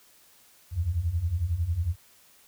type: beating tone pair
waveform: sine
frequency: 77.78 / 88.78 Hz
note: D#2 / F2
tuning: 0 / +29 cents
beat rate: 11 Hz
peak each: -30 / -26 dBFS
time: 0.71-1.96 s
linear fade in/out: 50 ms
effects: white hiss -58 dBFS RMS until 2.47 s